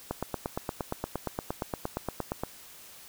click train, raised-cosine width 1 ms, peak -16 dBFS, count 21, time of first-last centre 0.11-2.436 s, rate 8.6 Hz, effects white hiss -50 dBFS RMS until 3.08 s

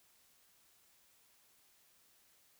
silence, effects white hiss -69 dBFS RMS until 2.59 s

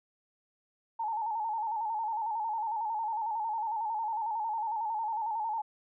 sine tone with vibrato, 880 Hz, A5, in tune, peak -30 dBFS, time 0.99-5.62 s, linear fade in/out 10 ms, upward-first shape square, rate 11 Hz, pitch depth 64 cents each way, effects none

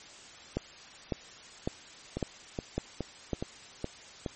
two click trains, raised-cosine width 2 ms, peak -19 / -16 dBFS, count 6 / 6, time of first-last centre 2.17-4.262 / 0.57-3.332 s, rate 2.39 / 1.81 Hz, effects white hiss -50 dBFS RMS until 4.35 s + MP3 32 kbps

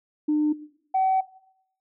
sine tone pair in turn, 301.5 / 759.7 Hz, D4 / F#5, +46 / +46 cents, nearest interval octave + major third, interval 1600 cents, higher second, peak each -18 dBFS, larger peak neither, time 0.28-0.53 / 0.94-1.21 s, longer second, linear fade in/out 10 ms, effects noise-tail reverb RT60 0.7 s tail -18 dB re dry + tanh soft clip ceiling -15 dBFS

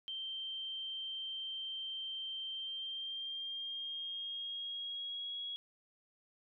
sine tone with pitch glide, 3136 to 3322 Hz, G7 to G#7, 0 to 0 cents, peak -39 dBFS, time 0.08-5.56 s, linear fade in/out 0 ms, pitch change +100 cents, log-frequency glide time 2.51-5.35 s, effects none

